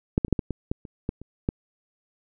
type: clicks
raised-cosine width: 3 ms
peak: -7 / -9 / -29 / -6 / -12 / -15 / -12 / -27 / -13 / -27 / -10 dBFS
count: 11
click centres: 0.179 / 0.248 / 0.282 / 0.327 / 0.392 / 0.507 / 0.715 / 0.852 / 1.091 / 1.216 / 1.489 s
effects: none